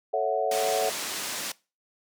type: chord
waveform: sine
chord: F# minor seventh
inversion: first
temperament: equal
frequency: 440 / 554.4 / 659.3 / 740 Hz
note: A4 / C#5 / E5 / F#5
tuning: 0 / 0 / 0 / 0 cents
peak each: -29 / -29 / -28 / -28 dBFS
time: 0.13-0.9 s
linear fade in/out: 10 ms
type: low-pass noise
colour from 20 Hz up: white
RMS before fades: -33 dBFS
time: 0.51-1.52 s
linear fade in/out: 5 ms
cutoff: 8500 Hz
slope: 12 dB/octave
effects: noise-tail reverb RT60 0.3 s tail -22 dB re dry + high-pass 200 Hz 12 dB/octave